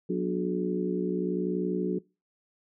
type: harmonic tone with a mistuned harmonic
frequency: 60.9 Hz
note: B1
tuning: 24 cents flat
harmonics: 3 / 4 / 5 / 6 / 7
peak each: -30 / -39 / -33 / -31 / -34 dBFS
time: 0.09-1.99 s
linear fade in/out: 10 ms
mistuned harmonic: 5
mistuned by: -63 cents
effects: noise-tail reverb RT60 0.3 s tail -24 dB re dry